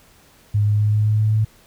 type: tone with pitch steps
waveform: sine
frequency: 103.83 / 104.61 / 105.4 / 106.2 / 107 / 107.8 / 108.61 Hz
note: G#2 / G#2 / G#2 / G#2 / A2 / A2 / A2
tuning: 0 / +13 / +26 / +39 / -48 / -35 / -22 cents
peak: -14 dBFS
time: 0.54-1.45 s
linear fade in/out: 10 ms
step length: 130 ms
effects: pink hiss -52 dBFS RMS until 1.66 s